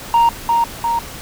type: tone with echo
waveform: sine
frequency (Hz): 932.3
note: A#5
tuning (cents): 0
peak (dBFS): -6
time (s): 0.14-0.29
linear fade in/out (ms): 2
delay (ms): 350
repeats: 2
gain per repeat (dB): -4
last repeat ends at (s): 0.99
effects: tanh soft clip ceiling -8 dBFS + pink hiss -32 dBFS RMS until 1.21 s